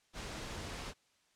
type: noise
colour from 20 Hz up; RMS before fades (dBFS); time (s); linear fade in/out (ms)
pink; -43; 0.13-0.94; 50
effects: white hiss -72 dBFS RMS until 1.35 s + low-pass 7000 Hz 12 dB/octave